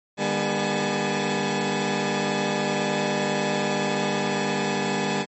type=tone cluster; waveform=15% pulse; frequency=150.3 / 200.5 / 242.4 / 855 Hz; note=D3 / G3 / B3 / A5; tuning=+40 / +39 / -32 / -50 cents; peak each=-24 / -19 / -23 / -24 dBFS; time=0.17-5.26 s; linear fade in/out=50 ms; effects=MP3 32 kbps